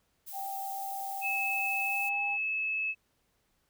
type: noise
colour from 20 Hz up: violet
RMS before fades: -43 dBFS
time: 0.26-2.1 s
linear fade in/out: 20 ms
type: tone with pitch glide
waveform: sine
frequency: 784 to 807 Hz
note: G5 to G#5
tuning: 0 to -50 cents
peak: -35 dBFS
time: 0.32-2.38 s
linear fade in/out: 50 ms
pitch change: +50 cents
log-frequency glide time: 1.8-2.21 s
type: tone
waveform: sine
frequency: 2598 Hz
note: E7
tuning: 26 cents flat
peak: -29 dBFS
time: 1.21-2.95 s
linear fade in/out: 50 ms
effects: pink hiss -74 dBFS RMS until 3.69 s